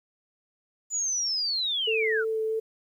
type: linear sweep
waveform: sine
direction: down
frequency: 7040 to 1308 Hz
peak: -25 dBFS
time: 0.9-2.25 s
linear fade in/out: 50 ms
type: tone with vibrato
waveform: sine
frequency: 441.4 Hz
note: A4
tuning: 5 cents sharp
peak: -25 dBFS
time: 1.87-2.6 s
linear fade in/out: 10 ms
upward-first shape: sine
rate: 3.1 Hz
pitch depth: 10 cents each way
effects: 10-bit